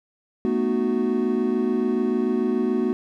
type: chord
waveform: triangle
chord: B dominant seventh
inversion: third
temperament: equal with one note detuned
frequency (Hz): 220 / 246.9 / 305.6 / 370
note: A3 / B3 / D#4 / F#4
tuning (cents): 0 / 0 / -31 / 0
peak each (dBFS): -24 / -22 / -28 / -22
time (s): 0.45-2.93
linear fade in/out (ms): 0
effects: none